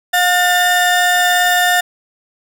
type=tone pair together; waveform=35% pulse; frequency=716 / 1799.3 Hz; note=F5 / A6; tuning=+43 / +38 cents; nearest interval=octave + major third; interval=1595 cents; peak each=-12 dBFS; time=0.13-1.81 s; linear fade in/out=10 ms; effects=none